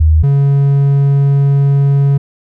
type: tone pair in turn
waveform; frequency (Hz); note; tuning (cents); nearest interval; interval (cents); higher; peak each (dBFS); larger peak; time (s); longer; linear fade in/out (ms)
sine / triangle; 78.5 / 139.87; D#2 / C#3; +16 / +16; minor seventh; 1000; second; -5; neither; 0-0.23 / 0.23-2.18; second; 10
effects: none